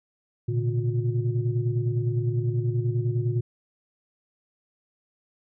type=tone cluster; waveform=sine; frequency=115.5 / 125.5 / 144.9 / 358.2 Hz; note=A#2 / B2 / D3 / F4; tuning=-16 / +28 / -23 / +44 cents; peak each=-24 / -28 / -32 / -32 dBFS; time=0.48-3.41 s; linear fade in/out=10 ms; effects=tanh soft clip ceiling -12 dBFS